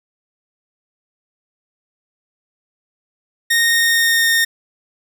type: tone with pitch glide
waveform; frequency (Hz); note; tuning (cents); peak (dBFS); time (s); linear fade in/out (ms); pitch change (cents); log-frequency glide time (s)
sawtooth; 1853 to 1837; A#6 to A#6; -11 to -26; -9; 3.5-4.45; 10; -15; 3.65-4.29
effects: 8-bit